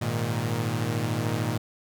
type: chord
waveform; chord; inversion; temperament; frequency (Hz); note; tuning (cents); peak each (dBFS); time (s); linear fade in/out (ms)
sawtooth; Ab suspended second; none; equal with one note detuned; 103.83 / 117.35 / 155.56; Ab2 / Bb2 / Eb3; 0 / +12 / 0; -27 / -24 / -28; 0.01-1.58; 10
effects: none